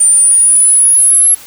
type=exponential sweep; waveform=sine; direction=up; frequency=9010 to 11190 Hz; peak=-3 dBFS; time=0-1.35 s; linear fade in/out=10 ms; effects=tanh soft clip ceiling -1 dBFS + white hiss -34 dBFS RMS until 1.46 s